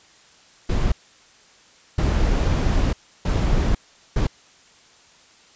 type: noise bursts at uneven times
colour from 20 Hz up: brown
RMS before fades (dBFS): -19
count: 4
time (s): 0.69-0.92 / 1.98-2.93 / 3.25-3.75 / 4.16-4.27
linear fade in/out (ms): 5
effects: white hiss -52 dBFS RMS until 5.55 s + resampled to 16000 Hz